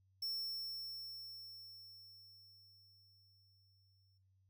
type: tone with exponential decay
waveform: square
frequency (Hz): 5400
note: E8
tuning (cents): +41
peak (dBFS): -39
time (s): 0.22-4.18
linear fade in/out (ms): 5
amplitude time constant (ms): 860
effects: noise-tail reverb RT60 0.5 s tail -18 dB re dry + added 95 Hz sine -70 dBFS peak until 4.49 s